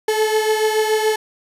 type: beating tone pair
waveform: 35% pulse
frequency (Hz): 431.6 / 438.6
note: A4 / A4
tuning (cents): -33 / -6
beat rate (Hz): 7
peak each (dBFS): -15 / -20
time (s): 0.08-1.16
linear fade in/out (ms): 5
effects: resampled to 32000 Hz + 8-bit